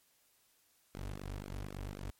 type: tone with flanger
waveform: sawtooth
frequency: 49 Hz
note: G1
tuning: in tune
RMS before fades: -43 dBFS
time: 0.94-2.11 s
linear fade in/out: 10 ms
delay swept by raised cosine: 1 to 5.9 ms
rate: 3.9 Hz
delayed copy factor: -0.95
effects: white hiss -71 dBFS RMS until 2.19 s + MP3 64 kbps